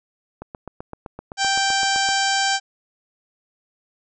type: click train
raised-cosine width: 1 ms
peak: -19 dBFS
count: 14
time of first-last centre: 0.42-2.089 s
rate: 7.79 Hz
type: harmonic tone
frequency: 783 Hz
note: G5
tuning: 2 cents flat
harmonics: 1 / 2 / 3 / 4 / 5 / 6 / 7 / 8 / 9 / 10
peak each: -22 / -23 / -31 / -27 / -32 / -28 / -29 / -33 / -30 / -34 dBFS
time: 1.37-2.6 s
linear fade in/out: 50 ms
effects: none